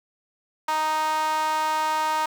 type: tone with high-pass filter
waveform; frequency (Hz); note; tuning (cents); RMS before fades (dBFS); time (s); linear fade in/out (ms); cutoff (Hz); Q
sawtooth; 311.1; D#4; 0; -24; 0.68-2.26; 5; 980; 4.9
effects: low-pass 10000 Hz 12 dB/octave + 7-bit